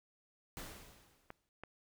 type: noise with exponential decay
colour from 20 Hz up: pink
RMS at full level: -45 dBFS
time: 0.57-1.49 s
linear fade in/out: 0 ms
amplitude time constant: 200 ms
type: clicks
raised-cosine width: 0.5 ms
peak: -31 dBFS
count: 2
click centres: 1.304 / 1.636 s
effects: none